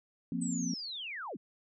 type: chord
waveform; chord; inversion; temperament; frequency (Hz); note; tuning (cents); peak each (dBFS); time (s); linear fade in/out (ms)
sine; F suspended fourth; none; equal; 174.61 / 233.1 / 261.6; F3 / Bb3 / C4; 0 / 0 / 0; -36; 0.32-0.74; 2
type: linear sweep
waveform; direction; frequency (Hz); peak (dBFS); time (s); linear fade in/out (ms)
sine; down; 8210 to 130.8; -38; 0.41-1.37; 10
effects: none

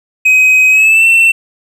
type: tone with pitch glide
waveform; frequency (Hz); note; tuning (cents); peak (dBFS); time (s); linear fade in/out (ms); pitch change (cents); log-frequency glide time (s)
triangle; 2525 to 2691; D#7 to E7; +25 to +35; -3; 0.25-1.32; 10; +110; 0.7-1.06
effects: none

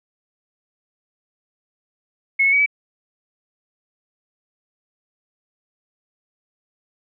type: tone with pitch steps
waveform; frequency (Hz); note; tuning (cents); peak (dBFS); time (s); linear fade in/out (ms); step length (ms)
sine; 2185 / 2199 / 2264 / 2293; C#7 / C#7 / C#7 / D7; -26 / -14 / +36 / -42; -13; 2.39-2.662; 10; 68
effects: none

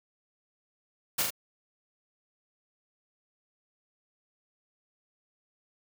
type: noise with echo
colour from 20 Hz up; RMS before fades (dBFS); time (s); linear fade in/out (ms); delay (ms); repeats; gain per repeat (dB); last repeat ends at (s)
white; -27; 1.18-1.23; 10; 38; 2; -3; 1.306
effects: none

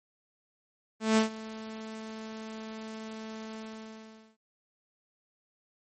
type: tone with ADSR envelope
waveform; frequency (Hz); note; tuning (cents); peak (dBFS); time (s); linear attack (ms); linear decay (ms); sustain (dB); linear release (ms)
sawtooth; 220; A3; 0; -16; 1-4.37; 170; 120; -19; 800
effects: MP3 32 kbps

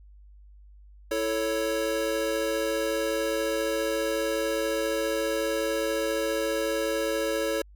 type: chord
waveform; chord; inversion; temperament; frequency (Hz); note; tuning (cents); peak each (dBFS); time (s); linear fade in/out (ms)
square; A major; second; equal; 329.6 / 440 / 554.4; E4 / A4 / C#5; 0 / 0 / 0; -33 / -31 / -29; 1.11-7.62; 5
effects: added 50 Hz sine -48 dBFS peak until 7.75 s

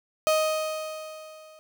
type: tone with level ramp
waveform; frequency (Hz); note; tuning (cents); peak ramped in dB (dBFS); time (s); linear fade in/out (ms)
35% pulse; 625; D#5; +8; -17 to -47; 0.27-1.59; 0
effects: none

